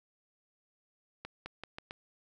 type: accelerating click train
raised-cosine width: 0.3 ms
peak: -25 dBFS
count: 5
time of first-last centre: 1.25-1.909 s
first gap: 210 ms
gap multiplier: 0.84
effects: none